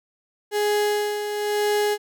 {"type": "tone with tremolo", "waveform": "35% pulse", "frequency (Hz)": 416.3, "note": "G#4", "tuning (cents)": 4, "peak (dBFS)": -17, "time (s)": [0.51, 1.98], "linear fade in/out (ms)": 50, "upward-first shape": "sine", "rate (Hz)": 1, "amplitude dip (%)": 55, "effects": []}